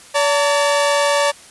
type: tone pair together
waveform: sawtooth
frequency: 573 / 904.3 Hz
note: D5 / A5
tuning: -43 / +47 cents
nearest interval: minor sixth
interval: 790 cents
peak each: -11 / -16 dBFS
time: 0.14-1.32 s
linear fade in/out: 20 ms
effects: white hiss -42 dBFS RMS until 1.5 s + resampled to 24000 Hz